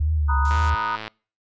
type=tone with vibrato; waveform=sine; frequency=73.6 Hz; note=D2; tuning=4 cents sharp; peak=-18 dBFS; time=0-0.75 s; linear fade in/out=10 ms; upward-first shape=triangle; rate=2 Hz; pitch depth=130 cents each way
type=chord; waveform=sine; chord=B major seventh; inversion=third; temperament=equal; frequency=932.3 / 987.8 / 1244.5 / 1480 Hz; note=A#5 / B5 / D#6 / F#6; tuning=0 / 0 / 0 / 0 cents; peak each=-27 / -31 / -26 / -30 dBFS; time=0.28-0.97 s; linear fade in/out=20 ms
type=noise; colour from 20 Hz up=blue; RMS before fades=-36 dBFS; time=0.45-0.7 s; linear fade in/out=2 ms
type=click train; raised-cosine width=0.3 ms; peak=-16 dBFS; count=63; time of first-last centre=0.51-1.079 s; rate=109 Hz
effects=noise-tail reverb RT60 0.4 s tail -26 dB re dry + resampled to 16000 Hz